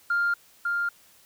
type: tone with echo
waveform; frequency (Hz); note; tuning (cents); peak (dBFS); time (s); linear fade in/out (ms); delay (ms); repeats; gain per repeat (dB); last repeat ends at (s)
sine; 1400; F6; +4; -20; 0.1-0.34; 5; 550; 1; -3; 0.89
effects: tanh soft clip ceiling -18 dBFS + white hiss -57 dBFS RMS until 1.25 s